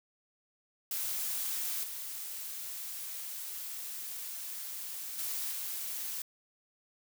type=noise with level steps; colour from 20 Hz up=blue; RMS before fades=-35 / -41 / -36 / -38 dBFS; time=0.91-6.22 s; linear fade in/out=2 ms; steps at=1.83 / 5.18 / 5.51 s; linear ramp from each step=10 ms; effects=none